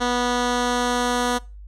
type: tone with low-pass filter sweep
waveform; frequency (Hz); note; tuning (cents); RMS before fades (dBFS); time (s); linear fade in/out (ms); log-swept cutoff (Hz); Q
10% pulse; 244.8; B3; -15; -22; 0-1.39; 20; 5800 to 9400; 1
effects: noise-tail reverb RT60 0.3 s tail -22 dB re dry + added 50 Hz sine -37 dBFS peak until 1.67 s